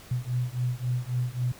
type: beating tone pair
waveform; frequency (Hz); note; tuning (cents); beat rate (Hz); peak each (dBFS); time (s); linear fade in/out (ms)
sine; 122.3 / 126; B2 / B2; -16 / +35; 3.7; -29; 0.11-1.52; 5
effects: pink hiss -49 dBFS RMS until 1.59 s